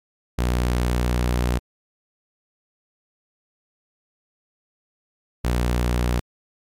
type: tone pair in turn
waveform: sawtooth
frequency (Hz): 60.8 / 60.45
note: B1 / B1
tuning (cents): -26 / -36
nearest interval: unison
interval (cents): 10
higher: first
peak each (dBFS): -15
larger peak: neither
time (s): 0.38-1.59 / 5.44-6.2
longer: first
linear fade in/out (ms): 10
effects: MP3 96 kbps